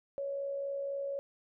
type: tone with amplitude modulation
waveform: sine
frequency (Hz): 557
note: C#5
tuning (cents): +8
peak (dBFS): -32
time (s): 0.18-1.19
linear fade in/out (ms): 0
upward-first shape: sine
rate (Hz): 63.9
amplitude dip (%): 35
effects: none